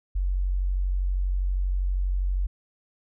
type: tone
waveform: sine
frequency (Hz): 46.25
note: F#1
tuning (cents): 0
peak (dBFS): -22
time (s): 0.15-2.47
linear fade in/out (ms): 10
effects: none